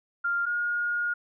sine tone pair in turn, 1396.9 / 1429.6 Hz, F6 / F6, 0 / +40 cents, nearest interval unison, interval 40 cents, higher second, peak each -24 / -25 dBFS, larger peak first, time 0.24-0.46 / 0.46-1.14 s, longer second, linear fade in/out 10 ms, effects none

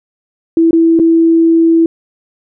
sine tone with dropouts, 329.6 Hz, E4, in tune, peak -5 dBFS, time 0.57-1.86 s, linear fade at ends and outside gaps 2 ms, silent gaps 0.709-0.73 / 0.991-0.997 s, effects none

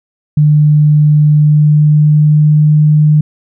sine tone with pitch glide, 150 to 151.66 Hz, D3 to D#3, +37 to -44 cents, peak -4 dBFS, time 0.37-3.21 s, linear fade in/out 5 ms, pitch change +19 cents, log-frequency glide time 1.39-2.75 s, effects none

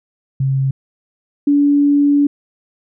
sine tone pair in turn, 134.7 / 287 Hz, C#3 / D4, -49 / -40 cents, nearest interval octave + minor second, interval 1309 cents, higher second, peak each -13 / -9 dBFS, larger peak second, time 0.4-0.71 / 1.47-2.27 s, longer second, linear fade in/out 5 ms, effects none

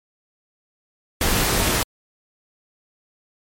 pink noise with amplitude modulation, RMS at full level -18 dBFS, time 1.21-1.83 s, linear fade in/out 2 ms, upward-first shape sine, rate 264 Hz, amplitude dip 35%, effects MP3 64 kbps

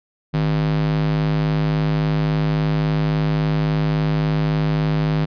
square tone with high-pass filter, 51.8 Hz, G#1, 4 cents flat, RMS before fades -19 dBFS, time 0.33-5.26 s, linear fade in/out 20 ms, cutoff 130 Hz, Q 2.9, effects resampled to 11025 Hz

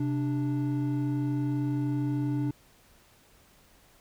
triangle tone pair together, 130.55 / 293.7 Hz, C3 / D4, -3 / 0 cents, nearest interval octave + major second, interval 1403 cents, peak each -27 dBFS, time 0-2.51 s, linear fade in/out 5 ms, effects pink hiss -60 dBFS RMS until 4 s

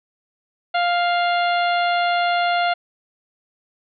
harmonic tone with a mistuned harmonic, 700 Hz, F5, 4 cents sharp, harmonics 1 / 2 / 3 / 4 / 5 / 6, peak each -18 / -24 / -28 / -30 / -32 / -34 dBFS, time 0.74-2.74 s, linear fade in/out 10 ms, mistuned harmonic 5, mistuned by -27 cents, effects none

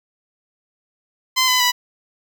10% pulse tone with pitch steps, 1032 / 1008.4 / 985.4 Hz, C6 / B5 / B5, -24 / +36 / -4 cents, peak -6 dBFS, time 1.36-1.72 s, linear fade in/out 20 ms, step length 120 ms, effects none

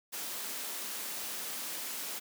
white high-pass noise, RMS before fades -39 dBFS, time 0.12-2.2 s, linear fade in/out 20 ms, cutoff 170 Hz, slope 48 dB/octave, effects none

